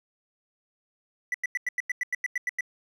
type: tone bursts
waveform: triangle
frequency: 1975.5 Hz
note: B6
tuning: in tune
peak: -23 dBFS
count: 12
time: 1.32-2.608 s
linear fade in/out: 2 ms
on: 23 ms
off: 92 ms
effects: none